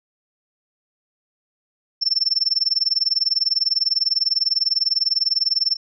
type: tone with tremolo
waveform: sine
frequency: 5370 Hz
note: E8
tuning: 31 cents sharp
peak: -13 dBFS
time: 2.01-5.77 s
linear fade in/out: 20 ms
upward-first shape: sine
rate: 20 Hz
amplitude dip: 100%
effects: none